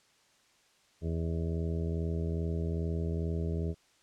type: harmonic tone with a mistuned harmonic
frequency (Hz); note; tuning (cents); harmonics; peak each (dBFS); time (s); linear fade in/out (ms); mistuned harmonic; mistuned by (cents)
82.41; E2; 0; 1 / 2 / 3 / 4 / 5 / 6 / 7 / 8; -32 / -35 / -44 / -43 / -40 / -50 / -51 / -49; 1.01-3.75; 50; 8; -51
effects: white hiss -66 dBFS RMS until 4.02 s + low-pass 7000 Hz 12 dB/octave